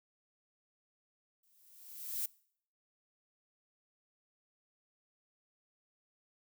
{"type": "noise with exponential growth", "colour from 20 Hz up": "violet", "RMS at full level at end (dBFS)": -34, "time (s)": [1.43, 2.26], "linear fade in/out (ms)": 5, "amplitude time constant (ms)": 180, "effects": ["noise-tail reverb RT60 0.6 s tail -23 dB re dry"]}